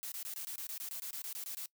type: noise bursts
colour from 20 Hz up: blue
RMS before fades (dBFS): -42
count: 15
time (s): 0.03-1.658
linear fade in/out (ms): 0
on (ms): 88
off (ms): 22
effects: noise-tail reverb RT60 0.1 s tail -22 dB re dry